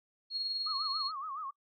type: tone with tremolo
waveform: sine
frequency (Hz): 4295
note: C8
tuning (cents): +44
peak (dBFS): -31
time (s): 0.3-1.12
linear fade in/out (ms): 50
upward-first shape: sine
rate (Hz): 20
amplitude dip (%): 40
type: tone with vibrato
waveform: sine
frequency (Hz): 1174.7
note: D6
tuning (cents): 0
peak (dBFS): -37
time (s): 0.66-1.51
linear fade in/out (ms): 10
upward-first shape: sine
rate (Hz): 7.1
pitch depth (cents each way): 160
effects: noise-tail reverb RT60 0.1 s tail -22 dB re dry